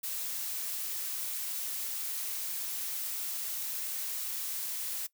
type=noise; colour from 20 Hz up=blue; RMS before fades=-36 dBFS; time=0.03-5.07 s; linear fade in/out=10 ms; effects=noise-tail reverb RT60 0.1 s tail -19 dB re dry